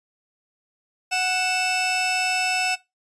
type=tone pair together; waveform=sawtooth; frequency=739.6 / 2637 Hz; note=F#5 / E7; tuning=-1 / 0 cents; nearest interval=octave + minor seventh; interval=2201 cents; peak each=-20 dBFS; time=1.11-2.76 s; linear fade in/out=20 ms; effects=noise-tail reverb RT60 0.2 s tail -19 dB re dry + resampled to 22050 Hz